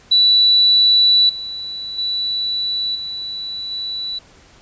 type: tone with level steps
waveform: sine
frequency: 3951 Hz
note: B7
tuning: in tune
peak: -9 / -25 / -18 / -24 / -22 dBFS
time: 0.11-4.19 s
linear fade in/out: 10 ms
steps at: 1.29 / 1.98 / 2.95 / 3.71 s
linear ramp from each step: 5 ms
effects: pink hiss -48 dBFS RMS until 4.61 s + resampled to 16000 Hz